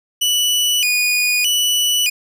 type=tone with vibrato; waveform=sawtooth; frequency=2699 Hz; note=E7; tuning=40 cents sharp; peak=-11 dBFS; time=0.21-2.1 s; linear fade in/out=10 ms; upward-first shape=square; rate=0.81 Hz; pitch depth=160 cents each way; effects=none